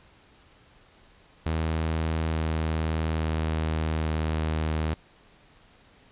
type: tone with pitch steps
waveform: sawtooth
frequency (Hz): 80.2 / 79.65 / 79.1 / 78.55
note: E2 / D#2 / D#2 / D#2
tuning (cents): -47 / +41 / +29 / +17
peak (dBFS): -21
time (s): 1.46-4.94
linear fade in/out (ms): 0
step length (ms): 870
effects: pink hiss -57 dBFS RMS until 6.11 s + resampled to 8000 Hz